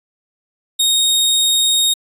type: tone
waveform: sawtooth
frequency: 3729 Hz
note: A#7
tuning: in tune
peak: -9 dBFS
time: 0.79-1.94 s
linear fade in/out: 10 ms
effects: resampled to 32000 Hz